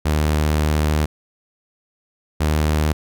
sawtooth tone pair in turn, 76.1 / 76.52 Hz, D#2 / D#2, -38 / -28 cents, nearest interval unison, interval 10 cents, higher second, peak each -12 dBFS, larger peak neither, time 0.05-1.06 / 2.4-2.93 s, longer first, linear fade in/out 10 ms, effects none

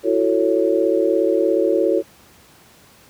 sine chord, F# minor seventh, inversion third, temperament just, 333 / 370 / 444 / 555 Hz, E4 / F#4 / A4 / C#5, +18 / 0 / +16 / +2 cents, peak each -20 dBFS, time 0.03-2.03 s, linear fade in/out 50 ms, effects pink hiss -49 dBFS RMS until 3.09 s + high-pass 80 Hz 12 dB/octave

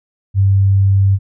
sine tone, 97.8 Hz, G2, 4 cents flat, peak -8 dBFS, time 0.34-1.19 s, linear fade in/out 50 ms, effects none

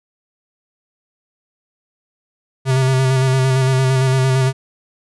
square tone with vibrato, 131.4 Hz, C3, 8 cents sharp, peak -13 dBFS, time 2.65-4.53 s, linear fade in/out 50 ms, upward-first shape square, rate 8.8 Hz, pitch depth 23 cents each way, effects resampled to 24000 Hz

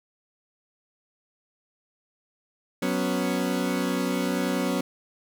30% pulse chord, F# suspended fourth, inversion none, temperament equal, 185 / 246.9 / 277.2 Hz, F#3 / B3 / C#4, 0 / 0 / 0 cents, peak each -26 dBFS, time 2.82-4.81 s, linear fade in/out 5 ms, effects none

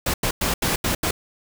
pink noise bursts at uneven times, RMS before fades -22 dBFS, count 6, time 0.06-0.14 / 0.23-0.31 / 0.41-0.54 / 0.62-0.76 / 0.84-0.95 / 1.03-1.11 s, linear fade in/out 5 ms, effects none

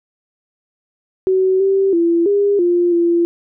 sine tone with pitch steps, 376.5 / 388.7 / 338.2 / 404.5 / 349.7 / 341.8 Hz, F#4 / G4 / E4 / G#4 / F4 / F4, +30 / -15 / +44 / -46 / +2 / -37 cents, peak -11 dBFS, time 1.27-3.25 s, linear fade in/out 0 ms, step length 330 ms, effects none

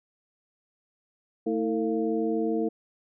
sine tone cluster, 223 / 323.5 / 450.9 / 691 Hz, A3 / E4 / A4 / F5, +23 / -32 / +42 / -19 cents, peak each -30 / -28 / -28 / -37 dBFS, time 1.46-2.69 s, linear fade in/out 10 ms, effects none

